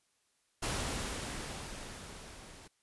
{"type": "noise with level ramp", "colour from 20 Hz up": "pink", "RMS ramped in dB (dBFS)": [-34, -53], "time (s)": [0.62, 2.68], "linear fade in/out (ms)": 10, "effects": ["white hiss -75 dBFS RMS until 2.82 s", "resampled to 24000 Hz"]}